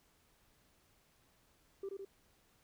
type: tone with echo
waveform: sine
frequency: 392 Hz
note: G4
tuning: in tune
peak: -37 dBFS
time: 1.83-1.89 s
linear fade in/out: 5 ms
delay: 80 ms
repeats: 2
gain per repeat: -3 dB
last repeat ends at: 2.05 s
effects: tanh soft clip ceiling -37 dBFS + pink hiss -71 dBFS RMS until 2.63 s